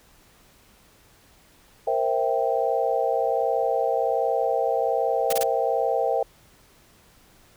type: chord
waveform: sine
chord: C dominant seventh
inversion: third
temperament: equal with one note detuned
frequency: 466.2 / 527.5 / 659.3 / 784 Hz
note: Bb4 / C5 / E5 / G5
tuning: 0 / +14 / 0 / 0 cents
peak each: -26 dBFS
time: 1.87-6.23 s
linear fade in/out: 5 ms
type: noise bursts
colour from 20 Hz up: white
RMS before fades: -28 dBFS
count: 3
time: 5.3-5.435 s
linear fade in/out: 5 ms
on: 29 ms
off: 24 ms
effects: pink hiss -56 dBFS RMS until 7.56 s